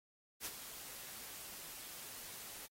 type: noise with ADSR envelope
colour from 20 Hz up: white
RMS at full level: -41 dBFS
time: 0.4-2.67 s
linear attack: 53 ms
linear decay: 45 ms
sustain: -9 dB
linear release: 15 ms
effects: AAC 48 kbps